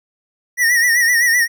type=tone with vibrato; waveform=square; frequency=1900 Hz; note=A#6; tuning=33 cents sharp; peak=-12 dBFS; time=0.57-1.48 s; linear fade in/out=50 ms; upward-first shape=sine; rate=7.8 Hz; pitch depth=74 cents each way; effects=none